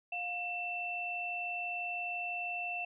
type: tone pair together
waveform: sine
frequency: 710.7 / 2677 Hz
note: F5 / E7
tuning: +30 / +26 cents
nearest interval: octave + major seventh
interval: 2296 cents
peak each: -40 / -36 dBFS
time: 0.12-2.85 s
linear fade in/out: 5 ms
effects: none